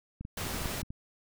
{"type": "clicks", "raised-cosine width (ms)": 5, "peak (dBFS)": -27, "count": 9, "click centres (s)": [0.21, 0.251, 0.436, 0.468, 0.544, 0.617, 0.658, 0.83, 0.905]}
{"type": "noise", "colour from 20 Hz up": "pink", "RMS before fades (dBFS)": -36, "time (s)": [0.37, 0.82], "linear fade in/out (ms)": 5}
{"effects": []}